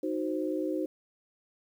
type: chord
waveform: sine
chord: C diminished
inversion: first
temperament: equal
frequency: 311.1 / 370 / 523.3 Hz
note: Eb4 / Gb4 / C5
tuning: 0 / 0 / 0 cents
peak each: -31 / -34 / -35 dBFS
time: 0.03-0.86 s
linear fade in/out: 5 ms
effects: 10-bit